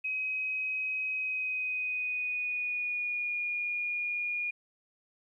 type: tone with pitch glide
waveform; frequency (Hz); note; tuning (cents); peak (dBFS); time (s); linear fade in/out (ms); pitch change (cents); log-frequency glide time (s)
sine; 2532 to 2434; D#7 to D#7; +30 to -39; -30; 0.04-4.51; 10; -69; 1.13-3.37
effects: 12-bit